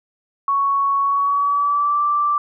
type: tone with pitch glide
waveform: sine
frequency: 1112 to 1172 Hz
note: C#6 to D6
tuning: +5 to -4 cents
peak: -15 dBFS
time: 0.48-2.38 s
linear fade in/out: 2 ms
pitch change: +91 cents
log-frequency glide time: 1.01-2.02 s
effects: none